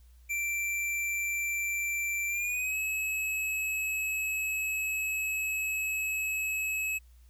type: tone with pitch glide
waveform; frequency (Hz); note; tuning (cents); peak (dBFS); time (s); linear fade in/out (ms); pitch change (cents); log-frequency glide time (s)
square; 2349 to 2576; D7 to E7; 0 to -41; -30; 0.29-6.99; 20; +159; 2.28-2.77
effects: added 60 Hz sine -53 dBFS peak until 7.29 s + white hiss -69 dBFS RMS until 7.29 s